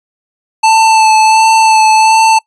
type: tone with vibrato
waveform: square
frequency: 881 Hz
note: A5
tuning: 2 cents sharp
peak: -5 dBFS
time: 0.63-2.39 s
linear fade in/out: 10 ms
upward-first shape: sine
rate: 1.4 Hz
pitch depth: 18 cents each way
effects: noise-tail reverb RT60 0.1 s tail -23 dB re dry + resampled to 22050 Hz